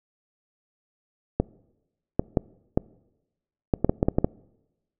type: clicks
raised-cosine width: 2 ms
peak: -6 dBFS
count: 11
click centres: 1.4 / 2.195 / 2.372 / 2.775 / 3.738 / 3.846 / 3.895 / 4.029 / 4.085 / 4.185 / 4.245 s
effects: noise-tail reverb RT60 1.0 s tail -24 dB re dry